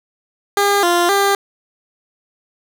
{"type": "tone with pitch steps", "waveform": "15% pulse", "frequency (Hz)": [403.6, 348, 398.3], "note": ["G#4", "F4", "G4"], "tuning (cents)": [-49, -6, 28], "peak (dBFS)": -6, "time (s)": [0.57, 1.35], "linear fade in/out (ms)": 2, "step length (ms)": 260, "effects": []}